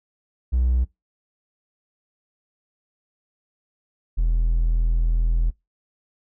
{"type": "tone pair in turn", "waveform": "triangle", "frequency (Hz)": [62, 41.24], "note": ["B1", "E1"], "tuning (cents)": [7, 2], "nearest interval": "perfect fifth", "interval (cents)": 705, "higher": "first", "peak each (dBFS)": -14, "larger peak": "neither", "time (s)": [[0.52, 0.85], [4.17, 5.51]], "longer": "second", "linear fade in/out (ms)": 20, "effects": ["noise-tail reverb RT60 0.2 s tail -24 dB re dry", "tanh soft clip ceiling -11 dBFS"]}